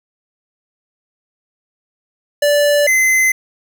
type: tone pair in turn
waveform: square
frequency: 583 / 2052 Hz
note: D5 / C7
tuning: -13 / -34 cents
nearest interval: octave + minor seventh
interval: 2179 cents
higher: second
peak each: -11 / -11 dBFS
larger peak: neither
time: 2.42-2.87 / 2.87-3.32 s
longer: neither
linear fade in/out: 5 ms
effects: none